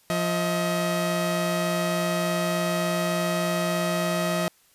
sawtooth tone pair together, 174.35 / 634 Hz, F3 / D#5, -3 / +32 cents, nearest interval octave + minor seventh, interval 2235 cents, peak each -22 dBFS, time 0.1-4.48 s, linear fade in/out 0 ms, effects white hiss -60 dBFS RMS until 4.74 s + resampled to 32000 Hz

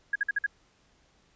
sine tone bursts, 1646 Hz, G#6, 16 cents flat, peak -23 dBFS, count 5, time 0.13-0.464 s, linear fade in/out 5 ms, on 26 ms, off 51 ms, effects pink hiss -65 dBFS RMS until 1.35 s + resampled to 16000 Hz

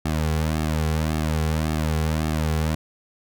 sawtooth tone with flanger, 78.2 Hz, D#2, 9 cents sharp, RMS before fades -23 dBFS, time 0.05-2.75 s, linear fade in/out 5 ms, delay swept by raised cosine 2 to 3.3 ms, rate 1.8 Hz, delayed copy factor -1, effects none

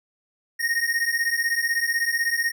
square beating tone pair, 1850 / 1866 Hz, A#6 / A#6, -14 / +1 cents, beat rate 16 Hz, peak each -25 dBFS, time 0.59-2.52 s, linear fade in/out 20 ms, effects none

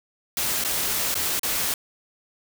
white noise with dropouts, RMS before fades -25 dBFS, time 0.37-1.74 s, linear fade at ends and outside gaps 2 ms, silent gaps 0.64-0.647 / 1.143-1.153 / 1.395-1.432 s, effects none

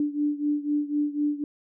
sine beating tone pair, 292.9 / 296.9 Hz, D4 / D4, -5 / +19 cents, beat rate 4 Hz, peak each -25 / -28 dBFS, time 0-1.44 s, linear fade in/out 2 ms, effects none

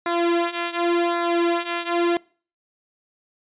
sawtooth tone with flanger, 343.2 Hz, F4, 30 cents flat, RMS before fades -22 dBFS, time 0.06-2.17 s, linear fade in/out 2 ms, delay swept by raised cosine 0.33 to 3.13 ms, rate 0.89 Hz, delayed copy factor -0.8, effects noise-tail reverb RT60 0.4 s tail -24 dB re dry + resampled to 8000 Hz

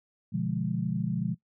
sine chord, B diminished seventh, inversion none, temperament equal, 123.47 / 146.83 / 174.61 / 207.7 Hz, B2 / D3 / F3 / Ab3, 0 / 0 / 0 / 0 cents, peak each -34 / -34 / -30 / -33 dBFS, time 0.32-1.35 s, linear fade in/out 20 ms, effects noise-tail reverb RT60 0.1 s tail -18 dB re dry

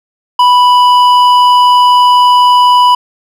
sine tone with hard clipping, 988 Hz, B5, in tune, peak -5 dBFS, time 0.39-2.95 s, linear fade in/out 5 ms, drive 8 dB, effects none

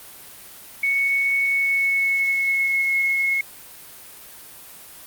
sine tone with pitch glide, 2217 to 2174 Hz, C#7 to C#7, 0 to -34 cents, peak -17 dBFS, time 0.83-3.41 s, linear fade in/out 5 ms, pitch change -34 cents, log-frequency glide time 1.46-2.89 s, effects white hiss -42 dBFS RMS until 5.06 s + Opus 32 kbps

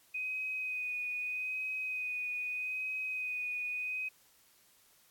sine tone with vibrato, 2500 Hz, D#7, 8 cents sharp, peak -34 dBFS, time 0.14-4.09 s, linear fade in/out 10 ms, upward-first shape sine, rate 0.8 Hz, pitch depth 20 cents each way, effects white hiss -65 dBFS RMS until 5.1 s + AAC 64 kbps

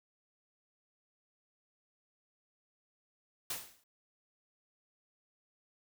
white noise with exponential decay, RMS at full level -35 dBFS, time 3.5-3.84 s, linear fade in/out 5 ms, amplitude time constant 73 ms, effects none

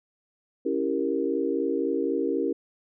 sine chord, C# diminished seventh, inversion none, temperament equal with one note detuned, 277.2 / 329.6 / 393.6 / 466.2 Hz, C#4 / E4 / G4 / Bb4, 0 / 0 / +7 / 0 cents, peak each -29 dBFS, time 0.65-2.53 s, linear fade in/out 10 ms, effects none

